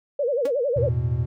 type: tone with vibrato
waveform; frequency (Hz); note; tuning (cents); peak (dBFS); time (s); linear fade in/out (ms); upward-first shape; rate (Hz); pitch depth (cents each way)
sine; 523.3; C5; 0; -20; 0.19-0.89; 5; sine; 11; 210
type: tone with exponential decay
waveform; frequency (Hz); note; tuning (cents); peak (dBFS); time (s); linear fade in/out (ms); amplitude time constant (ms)
sawtooth; 280; C#4; +18; -24; 0.45-0.53; 5; 16
type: chord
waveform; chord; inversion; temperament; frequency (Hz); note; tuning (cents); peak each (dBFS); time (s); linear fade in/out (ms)
triangle; E suspended fourth; none; equal; 82.41 / 110 / 123.47; E2 / A2 / B2; 0 / 0 / 0; -26 / -25 / -21; 0.76-1.26; 10
effects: none

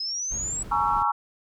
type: exponential sweep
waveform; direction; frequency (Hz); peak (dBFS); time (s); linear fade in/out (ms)
sine; up; 5070 to 7902; -27; 0-0.63; 5
type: noise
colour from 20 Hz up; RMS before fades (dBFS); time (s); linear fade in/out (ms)
brown; -38; 0.31-1.03; 5
type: chord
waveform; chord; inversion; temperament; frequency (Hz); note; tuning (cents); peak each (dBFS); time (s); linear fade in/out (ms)
sine; A# half-diminished seventh; third; just; 839.1 / 932.3 / 1118.8 / 1342.6; G#5 / A#5 / C#6 / E6; +18 / 0 / +16 / +31; -26; 0.71-1.12; 10
effects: none

